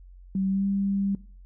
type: tone with pitch glide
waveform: sine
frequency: 191.9 to 197.52 Hz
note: G3 to G3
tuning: -37 to +13 cents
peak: -23 dBFS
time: 0.35-1.15 s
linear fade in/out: 2 ms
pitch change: +50 cents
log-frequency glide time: 0.47-0.65 s
effects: noise-tail reverb RT60 0.4 s tail -19 dB re dry + added 45 Hz sine -45 dBFS peak until 1.45 s